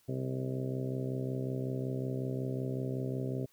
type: harmonic tone with a mistuned harmonic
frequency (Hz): 65.41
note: C2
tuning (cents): 0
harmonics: 2 / 3 / 4 / 5 / 6 / 7 / 8 / 9 / 10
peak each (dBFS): -35 / -46 / -39 / -50 / -40 / -46 / -46 / -51 / -48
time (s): 0.08-3.46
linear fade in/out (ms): 10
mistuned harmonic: 10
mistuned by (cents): -36
effects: white hiss -68 dBFS RMS until 3.52 s